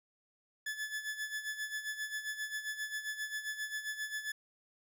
40% pulse tone with tremolo, 1726 Hz, A6, 34 cents flat, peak -34 dBFS, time 0.66-4.32 s, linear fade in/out 5 ms, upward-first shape sine, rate 7.5 Hz, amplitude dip 70%, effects none

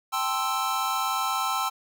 square chord, A minor seventh, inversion third, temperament equal, 784 / 880 / 1046.5 / 1318.5 Hz, G5 / A5 / C6 / E6, 0 / 0 / 0 / 0 cents, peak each -32 / -34 / -31 / -29 dBFS, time 0.12-1.7 s, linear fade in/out 20 ms, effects none

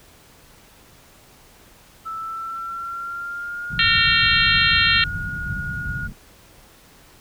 sine tone with pitch glide, 1318.5 to 1437.8 Hz, E6 to F6, 0 to +50 cents, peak -27 dBFS, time 2.05-6.08 s, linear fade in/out 20 ms, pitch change +150 cents, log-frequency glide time 2.17-3.89 s
white low-pass noise, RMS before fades -30 dBFS, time 3.7-6.13 s, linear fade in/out 10 ms, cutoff 160 Hz, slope 24 dB/octave
harmonic tone, 457.2 Hz, A#4, 34 cents flat, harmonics 3 / 4 / 5 / 6 / 7 / 8 / 9, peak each -24 / -20 / -25 / -21 / -21 / -26 / -23 dBFS, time 3.79-5.04 s, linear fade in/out 2 ms
effects pink hiss -50 dBFS RMS until 7.2 s

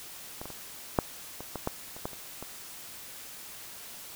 clicks, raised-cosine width 1 ms, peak -24 / -25 / -28 / -8 / -25 / -20 / -14 / -30 / -18 / -30 / -25 dBFS, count 11, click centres 0.415 / 0.456 / 0.503 / 0.988 / 1.406 / 1.557 / 1.674 / 1.965 / 2.055 / 2.132 / 2.426 s, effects white hiss -45 dBFS RMS until 4.15 s

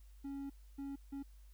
triangle tone bursts at uneven times, 277.2 Hz, C#4, in tune, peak -39 dBFS, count 3, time 0.24-0.5 / 0.78-0.96 / 1.12-1.23 s, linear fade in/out 10 ms, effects added 50 Hz sine -55 dBFS peak until 1.53 s + white hiss -73 dBFS RMS until 1.53 s

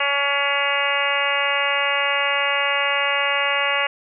harmonic tone with a mistuned harmonic, 281.7 Hz, C#4, 28 cents sharp, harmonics 2 / 3 / 4 / 5 / 6 / 7 / 8 / 9 / 10, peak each -27 / -29 / -26 / -29 / -28 / -25 / -27 / -28 / -25 dBFS, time 0-3.87 s, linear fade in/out 5 ms, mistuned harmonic 7, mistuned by +23 cents, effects none

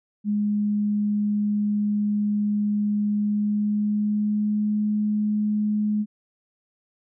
sine tone with pitch glide, 207.7 to 210.6 Hz, G#3 to G#3, 0 to +24 cents, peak -20 dBFS, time 0.24-6.06 s, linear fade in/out 50 ms, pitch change +24 cents, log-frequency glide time 3.09-4.8 s, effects none

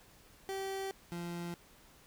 30% pulse tone pair in turn, 387.2 / 172.48 Hz, G4 / F3, -21 / -21 cents, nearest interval octave + major second, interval 1400 cents, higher first, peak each -34 / -36 dBFS, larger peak first, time 0.49-0.91 / 1.12-1.54 s, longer neither, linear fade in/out 0 ms, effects pink hiss -61 dBFS RMS until 2.06 s

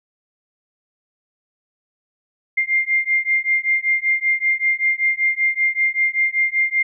sine beating tone pair, 2104 / 2109.2 Hz, C7 / C7, +9 / +13 cents, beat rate 5.2 Hz, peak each -19 dBFS, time 2.57-6.83 s, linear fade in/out 10 ms, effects none

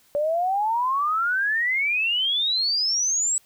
sine exponential sweep, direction up, 571 to 7900 Hz, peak -20 dBFS, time 0.15-3.38 s, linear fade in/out 0 ms, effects white hiss -59 dBFS RMS until 3.45 s

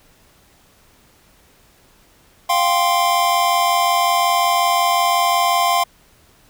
square chord, F suspended second, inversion none, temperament equal, 698.5 / 784 / 1046.5 Hz, F5 / G5 / C6, 0 / 0 / 0 cents, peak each -19 / -22 / -18 dBFS, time 2.49-5.84 s, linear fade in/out 10 ms, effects pink hiss -53 dBFS RMS until 6.49 s

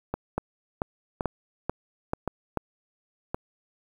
two click trains, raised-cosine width 1 ms, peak -14 / -12 dBFS, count 4 / 6, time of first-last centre 0.14-3.345 / 0.38-2.573 s, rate 0.936 / 2.28 Hz, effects 8-bit

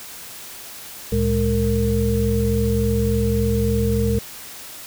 sine tone cluster, 70.5 / 114 / 206.3 / 458.5 Hz, C#2 / A#2 / G#3 / A#4, +30 / -38 / -11 / -29 cents, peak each -22 dBFS, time 1.12-4.19 s, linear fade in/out 5 ms, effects white hiss -37 dBFS RMS until 4.86 s

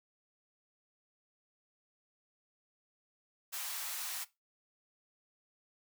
white high-pass noise, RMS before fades -40 dBFS, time 3.52-4.25 s, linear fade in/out 20 ms, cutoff 730 Hz, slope 24 dB/octave, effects noise-tail reverb RT60 0.2 s tail -17 dB re dry

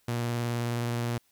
sawtooth tone with vibrato, 118.9 Hz, A#2, 35 cents sharp, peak -24 dBFS, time 0.08-1.18 s, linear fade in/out 5 ms, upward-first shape sine, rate 19 Hz, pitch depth 20 cents each way, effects white hiss -68 dBFS RMS until 1.31 s

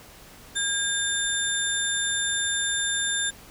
sine tone cluster, 1621 / 3590 / 7220 / 10350 Hz, G#6 / A7 / A8 / E9, -42 / +34 / +44 / -33 cents, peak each -28 / -28 / -29 / -33 dBFS, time 0.55-3.31 s, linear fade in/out 20 ms, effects pink hiss -48 dBFS RMS until 3.5 s

